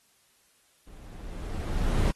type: noise with level ramp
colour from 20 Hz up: brown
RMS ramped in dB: -48 to -21 dBFS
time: 0.87-2.11 s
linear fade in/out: 5 ms
effects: white hiss -65 dBFS RMS until 2.15 s + AAC 32 kbps